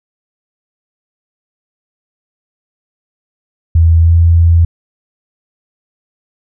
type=tone with pitch glide; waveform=sine; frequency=82.5 to 84.04 Hz; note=E2 to E2; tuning=+2 to +34 cents; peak=-4 dBFS; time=3.75-4.65 s; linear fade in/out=5 ms; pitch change=+32 cents; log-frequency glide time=4.02-4.12 s; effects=none